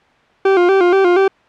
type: tone with vibrato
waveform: 40% pulse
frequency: 370 Hz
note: F#4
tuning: in tune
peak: -8 dBFS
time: 0.45-1.28 s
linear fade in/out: 5 ms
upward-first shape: square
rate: 4.2 Hz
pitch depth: 82 cents each way
effects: white hiss -51 dBFS RMS until 1.48 s + low-pass 2000 Hz 12 dB/octave